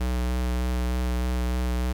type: tone with vibrato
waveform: square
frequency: 61.8 Hz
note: B1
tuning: 2 cents sharp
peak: -24 dBFS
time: 0-1.93 s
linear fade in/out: 10 ms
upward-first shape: sine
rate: 3.3 Hz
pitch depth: 18 cents each way
effects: 10-bit